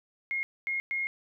sine tone bursts at uneven times, 2147 Hz, C7, 44 cents sharp, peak -28 dBFS, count 3, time 0.31-0.43 / 0.67-0.8 / 0.91-1.07 s, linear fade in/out 0 ms, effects none

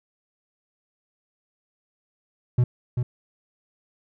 triangle tone with echo, 123 Hz, B2, 7 cents flat, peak -13 dBFS, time 2.58-2.64 s, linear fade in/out 5 ms, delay 390 ms, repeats 1, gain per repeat -6 dB, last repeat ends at 3.03 s, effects none

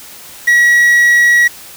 triangle tone with quantisation, 1919 Hz, A#6, 50 cents sharp, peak -4 dBFS, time 0.47-1.48 s, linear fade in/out 10 ms, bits 4, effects white hiss -34 dBFS RMS until 1.76 s

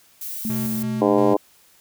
violet noise, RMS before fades -31 dBFS, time 0.21-0.83 s, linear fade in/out 5 ms
sine tone with pitch glide, 220 to 217.7 Hz, A3 to A3, 0 to -18 cents, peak -23 dBFS, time 0.45-1.34 s, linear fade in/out 0 ms, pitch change -18 cents, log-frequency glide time 0.78-1.1 s
square tone with tremolo, 125.8 Hz, B2, 32 cents sharp, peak -29 dBFS, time 0.49-1.34 s, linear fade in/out 10 ms, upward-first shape square, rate 2.9 Hz, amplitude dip 40%
harmonic tone, 101.8 Hz, G#2, 34 cents flat, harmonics 3 / 4 / 5 / 6 / 7 / 8 / 9 / 10, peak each -20 / -20 / -22 / -23 / -28 / -28 / -30 / -28 dBFS, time 1.01-1.37 s, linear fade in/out 10 ms
effects white hiss -55 dBFS RMS until 1.8 s

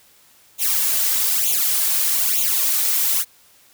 blue noise with flanger, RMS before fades -19 dBFS, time 0.58-3.25 s, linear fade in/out 50 ms, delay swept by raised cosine 0.29 to 3.59 ms, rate 1.1 Hz, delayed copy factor +0.95, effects white hiss -53 dBFS RMS until 3.73 s

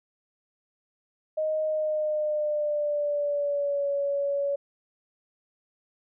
sine tone with pitch glide, 622.3 to 564.1 Hz, D#5 to C#5, 0 to +30 cents, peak -24 dBFS, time 1.37-4.56 s, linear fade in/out 10 ms, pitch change -170 cents, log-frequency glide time 1.64-3.89 s, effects none

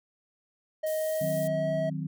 triangle tone with pitch glide, 625 to 642.9 Hz, D#5 to E5, +8 to -43 cents, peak -25 dBFS, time 0.83-1.9 s, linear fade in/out 10 ms, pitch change +49 cents, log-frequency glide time 0.95-1.68 s
pink high-pass noise, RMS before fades -42 dBFS, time 0.86-1.48 s, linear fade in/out 10 ms, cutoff 9400 Hz, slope 12 dB/octave
sine chord, C diminished, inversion first, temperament equal, 155.56 / 185 / 261.6 Hz, Eb3 / Gb3 / C4, 0 / 0 / 0 cents, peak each -32 / -36 / -38 dBFS, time 1.21-2.07 s, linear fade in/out 5 ms
effects none

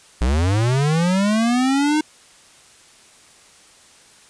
square linear sweep, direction up, 55.5 to 311.1 Hz, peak -16 dBFS, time 0.21-2.01 s, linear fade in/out 5 ms, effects white hiss -49 dBFS RMS until 4.29 s + resampled to 22050 Hz

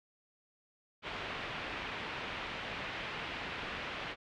white low-pass noise, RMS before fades -41 dBFS, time 1.02-4.16 s, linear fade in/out 50 ms, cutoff 3000 Hz, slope 24 dB/octave, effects none

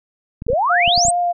clicks, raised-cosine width 5 ms, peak -16 dBFS, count 8, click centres 0.421 / 0.467 / 0.502 / 0.532 / 0.878 / 0.978 / 1.052 / 1.084 s
sine exponential sweep, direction up, 440 to 8810 Hz, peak -14 dBFS, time 0.48-1.11 s, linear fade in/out 10 ms
sine tone with vibrato, 702 Hz, F5, 9 cents sharp, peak -15 dBFS, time 0.69-1.33 s, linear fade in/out 20 ms, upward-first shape sine, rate 4.5 Hz, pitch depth 11 cents each way
effects none

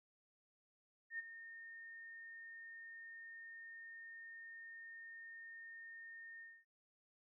sine tone with ADSR envelope, 1830 Hz, A#6, 32 cents flat, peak -39 dBFS, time 1.1-6.65 s, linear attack 89 ms, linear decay 22 ms, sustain -12 dB, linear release 240 ms, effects none

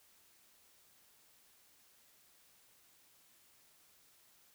silence, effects white hiss -67 dBFS RMS until 4.54 s

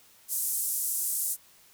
pink band-pass noise, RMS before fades -30 dBFS, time 0.28-1.37 s, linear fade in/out 50 ms, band 8300 to 15000 Hz, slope 24 dB/octave, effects white hiss -58 dBFS RMS until 1.73 s

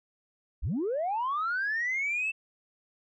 sine linear sweep, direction up, 34.32 to 2674 Hz, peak -26 dBFS, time 0.62-2.32 s, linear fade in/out 20 ms, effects tanh soft clip ceiling -24 dBFS

